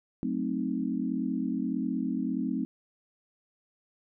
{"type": "chord", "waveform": "sine", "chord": "F# diminished seventh", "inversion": "none", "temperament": "equal", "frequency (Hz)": [185, 220, 261.6, 311.1], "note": ["F#3", "A3", "C4", "Eb4"], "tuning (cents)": [0, 0, 0, 0], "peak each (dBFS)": [-35, -33, -31, -35], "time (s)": [0.23, 2.65], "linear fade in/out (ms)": 0, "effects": []}